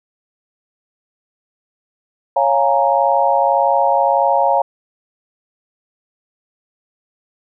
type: chord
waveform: sine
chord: Bb minor seventh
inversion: first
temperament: equal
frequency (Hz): 554.4 / 698.5 / 830.6 / 932.3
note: Db5 / F5 / Ab5 / Bb5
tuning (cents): 0 / 0 / 0 / 0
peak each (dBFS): -17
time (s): 2.36-4.62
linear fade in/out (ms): 5
effects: none